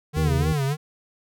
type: tone with vibrato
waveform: square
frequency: 145.9 Hz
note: D3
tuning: 11 cents flat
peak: -22 dBFS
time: 0.13-0.77 s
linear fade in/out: 50 ms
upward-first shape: sine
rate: 3.4 Hz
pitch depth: 140 cents each way
type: harmonic tone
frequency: 80 Hz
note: D#2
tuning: 49 cents sharp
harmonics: 1 / 2 / 3 / 4 / 5 / 6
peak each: -23 / -29 / -33 / -35 / -37 / -39 dBFS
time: 0.16-0.53 s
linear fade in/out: 10 ms
effects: none